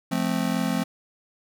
square chord, F major, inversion none, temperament just, 174.61 / 218.3 / 261.9 Hz, F3 / A3 / C4, 0 / -13 / +2 cents, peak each -28 dBFS, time 0.11-0.84 s, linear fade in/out 10 ms, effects none

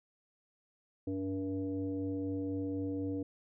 sine tone with frequency modulation, 287 Hz, D4, 40 cents flat, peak -33 dBFS, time 1.07-3.23 s, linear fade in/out 5 ms, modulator 190 Hz, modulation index 0.86, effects none

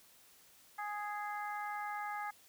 harmonic tone, 415.3 Hz, G#4, in tune, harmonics 2 / 3 / 4 / 5, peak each -40 / -44 / -46 / -48 dBFS, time 0.78-2.31 s, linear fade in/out 10 ms, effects white hiss -63 dBFS RMS until 2.48 s

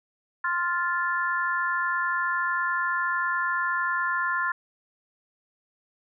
sine chord, F major, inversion second, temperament just, 1047.7 / 1396.9 / 1746.1 Hz, C6 / F6 / A6, +2 / 0 / -14 cents, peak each -28 dBFS, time 0.44-4.52 s, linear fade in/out 5 ms, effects none

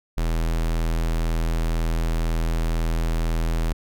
square tone, 41 Hz, E1, 9 cents flat, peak -21 dBFS, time 0.17-3.73 s, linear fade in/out 10 ms, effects none

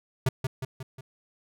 square tone with echo, 130.81 Hz, C3, in tune, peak -21 dBFS, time 0.26-0.29 s, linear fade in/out 5 ms, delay 180 ms, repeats 4, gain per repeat -5 dB, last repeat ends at 1.01 s, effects none

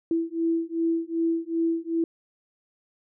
sine beating tone pair, 329.6 / 332.2 Hz, E4 / E4, 0 / +13 cents, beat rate 2.6 Hz, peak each -26 dBFS, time 0.11-2.04 s, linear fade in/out 2 ms, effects none

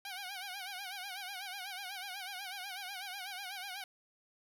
10% pulse tone with vibrato, 767 Hz, G5, 38 cents flat, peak -33 dBFS, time 0.05-3.84 s, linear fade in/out 2 ms, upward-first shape sine, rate 8.1 Hz, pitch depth 110 cents each way, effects none

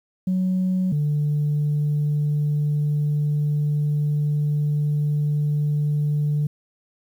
sine tone pair in turn, 185.1 / 148.02 Hz, F#3 / D3, +1 / +14 cents, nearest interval major third, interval 387 cents, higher first, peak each -17 dBFS, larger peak neither, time 0.27-0.92 / 0.92-6.47 s, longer second, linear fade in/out 5 ms, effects tanh soft clip ceiling -16 dBFS + 9-bit

